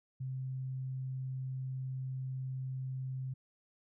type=tone; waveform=sine; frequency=130.81 Hz; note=C3; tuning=in tune; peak=-36 dBFS; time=0.2-3.34 s; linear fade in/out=10 ms; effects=none